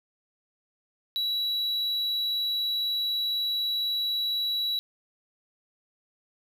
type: tone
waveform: triangle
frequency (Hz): 3914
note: B7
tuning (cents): -16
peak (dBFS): -24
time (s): 1.16-4.79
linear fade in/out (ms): 0
effects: none